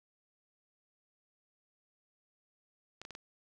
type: clicks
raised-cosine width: 0.2 ms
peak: -28 dBFS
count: 4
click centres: 3.016 / 3.051 / 3.107 / 3.151 s
effects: none